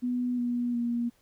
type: tone with pitch steps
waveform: sine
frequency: 246.9 / 242.1 / 237.4 Hz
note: B3 / B3 / A#3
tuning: 0 / -34 / +32 cents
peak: -26 dBFS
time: 0.02-1.1 s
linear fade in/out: 20 ms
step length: 360 ms
effects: pink hiss -66 dBFS RMS until 1.21 s